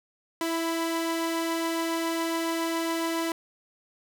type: tone pair together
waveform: sawtooth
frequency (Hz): 330 / 997.2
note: E4 / B5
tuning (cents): +2 / +16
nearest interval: octave + perfect fifth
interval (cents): 1914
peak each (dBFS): -23 / -31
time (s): 0.41-3.32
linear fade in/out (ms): 2
effects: none